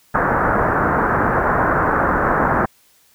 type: low-pass noise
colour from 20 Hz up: white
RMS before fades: -17 dBFS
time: 0.14-2.66 s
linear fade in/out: 10 ms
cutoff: 1600 Hz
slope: 48 dB/octave
effects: white hiss -55 dBFS RMS until 3.14 s